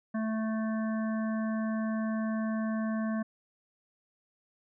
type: harmonic tone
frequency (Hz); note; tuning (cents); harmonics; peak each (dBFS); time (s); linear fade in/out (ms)
220; A3; 0; 1 / 3 / 5 / 7 / 8; -29 / -39 / -43 / -46 / -47; 0.14-3.23; 10
effects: none